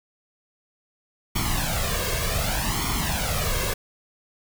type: noise with flanger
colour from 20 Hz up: pink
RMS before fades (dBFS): -25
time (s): 1.35-3.74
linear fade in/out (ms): 10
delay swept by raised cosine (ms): 0.91 to 1.85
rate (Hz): 0.66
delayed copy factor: +0.75
effects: none